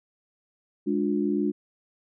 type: chord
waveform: sine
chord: D diminished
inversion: second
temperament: equal with one note detuned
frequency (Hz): 207.7 / 293.7 / 356.6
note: Ab3 / D4 / F4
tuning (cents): 0 / 0 / +36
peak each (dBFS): -27 / -26 / -28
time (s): 0.86-1.52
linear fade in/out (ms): 20
effects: none